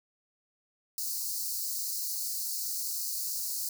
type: high-pass noise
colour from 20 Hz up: white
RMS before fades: -34 dBFS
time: 0.98-3.69 s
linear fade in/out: 2 ms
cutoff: 4200 Hz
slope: 96 dB/octave
effects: none